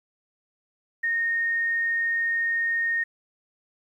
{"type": "tone", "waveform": "sine", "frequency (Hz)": 1847, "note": "A#6", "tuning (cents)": -16, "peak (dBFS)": -22, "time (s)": [1.03, 3.04], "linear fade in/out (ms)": 10, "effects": ["10-bit"]}